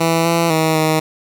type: tone with pitch steps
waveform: 10% pulse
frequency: 165 / 167.8 / 159.2 / 157.2 Hz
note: E3 / E3 / D#3 / D#3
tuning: +2 / +31 / +40 / +18 cents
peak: -5 dBFS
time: 0-1 s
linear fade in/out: 10 ms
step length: 250 ms
effects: none